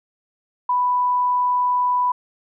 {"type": "tone", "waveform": "sine", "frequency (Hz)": 990, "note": "B5", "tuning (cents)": 4, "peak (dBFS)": -16, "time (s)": [0.69, 2.12], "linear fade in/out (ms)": 5, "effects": []}